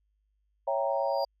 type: chord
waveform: sine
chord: C# diminished seventh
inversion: none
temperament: equal with one note detuned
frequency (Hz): 554.4 / 663.1 / 784 / 932.3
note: C#5 / E5 / G5 / Bb5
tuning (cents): 0 / +10 / 0 / 0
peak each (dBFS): -29 / -32 / -33 / -33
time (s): 0.67-1.25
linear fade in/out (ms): 10
type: tone with exponential growth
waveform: triangle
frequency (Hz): 4794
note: D8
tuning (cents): +35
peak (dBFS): -35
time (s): 0.9-1.25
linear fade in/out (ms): 2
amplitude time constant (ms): 74
effects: added 51 Hz sine -70 dBFS peak until 1.4 s